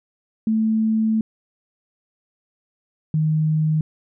sine tone pair in turn, 220.1 / 155.63 Hz, A3 / D#3, +1 / +1 cents, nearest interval tritone, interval 600 cents, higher first, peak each -16 dBFS, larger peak neither, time 0.47-1.21 / 3.14-3.81 s, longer first, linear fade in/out 2 ms, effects none

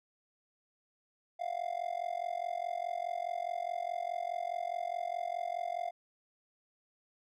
triangle tone with amplitude modulation, 698.5 Hz, F5, in tune, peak -28 dBFS, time 1.39-5.91 s, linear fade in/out 20 ms, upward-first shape sine, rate 44.8 Hz, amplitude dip 95%, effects none

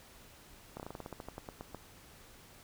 slowing click train, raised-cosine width 1 ms, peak -28 dBFS, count 15, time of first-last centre 0.77-1.747 s, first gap 28 ms, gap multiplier 1.13, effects pink hiss -57 dBFS RMS until 2.63 s

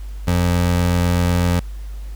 25% pulse tone, 88 Hz, F2, 14 cents sharp, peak -11 dBFS, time 0.27-1.6 s, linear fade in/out 10 ms, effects added 50 Hz sine -27 dBFS peak until 2.15 s + pink hiss -49 dBFS RMS until 2.15 s

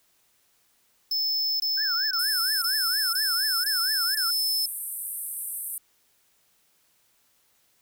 square tone bursts, 5250 Hz, E8, 8 cents flat, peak -24 dBFS, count 7, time 1.11-4.66 s, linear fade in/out 5 ms, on 490 ms, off 20 ms
sine tone with vibrato, 1528 Hz, G6, 45 cents flat, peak -31 dBFS, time 1.77-4.31 s, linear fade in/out 10 ms, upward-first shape triangle, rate 4.3 Hz, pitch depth 260 cents each way
white band-pass noise, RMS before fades -34 dBFS, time 2.19-5.78 s, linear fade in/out 2 ms, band 8500 to 14000 Hz, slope 96 dB/octave
effects white hiss -66 dBFS RMS until 7.81 s

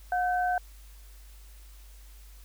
sine tone pair together, 723 / 1536.4 Hz, F#5 / G6, -40 / -35 cents, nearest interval octave + minor second, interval 1305 cents, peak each -25 / -32 dBFS, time 0.12-0.58 s, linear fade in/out 2 ms, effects added 50 Hz sine -47 dBFS peak until 2.44 s + white hiss -58 dBFS RMS until 2.44 s

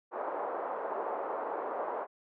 pink band-pass noise, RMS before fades -36 dBFS, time 0.11-2.07 s, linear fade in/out 50 ms, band 450 to 1100 Hz, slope 24 dB/octave, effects none

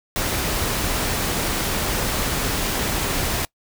pink noise, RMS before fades -23 dBFS, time 0.16-3.45 s, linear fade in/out 0 ms, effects noise-tail reverb RT60 0.1 s tail -24 dB re dry

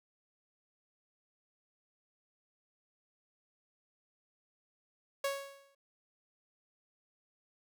sawtooth tone with exponential decay, 554 Hz, C#5, 1 cent flat, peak -26 dBFS, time 5.24-5.75 s, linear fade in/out 5 ms, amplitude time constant 110 ms, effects none

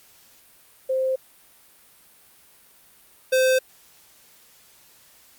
sine / square tone pair in turn, 523.3 / 517.9 Hz, C5 / C5, 0 / -18 cents, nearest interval unison, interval 18 cents, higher first, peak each -20 / -17 dBFS, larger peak second, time 0.89-1.16 / 3.32-3.59 s, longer neither, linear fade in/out 10 ms, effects white hiss -54 dBFS RMS until 5.38 s + Opus 48 kbps

